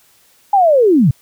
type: linear sweep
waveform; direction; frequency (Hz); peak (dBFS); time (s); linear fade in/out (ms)
sine; down; 830 to 112.7; -7; 0.53-1.11; 5
effects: white hiss -52 dBFS RMS until 1.21 s